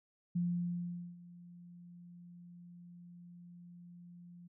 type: tone with ADSR envelope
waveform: sine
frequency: 174.61 Hz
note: F3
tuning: in tune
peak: -30 dBFS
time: 0.35-4.48 s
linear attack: 11 ms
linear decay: 800 ms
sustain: -21 dB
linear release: 14 ms
effects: none